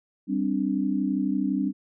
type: chord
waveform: sine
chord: G suspended fourth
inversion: none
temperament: equal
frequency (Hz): 196 / 261.6 / 293.7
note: G3 / C4 / D4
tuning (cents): 0 / 0 / 0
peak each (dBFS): -27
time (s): 0.27-1.73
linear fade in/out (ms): 50
effects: none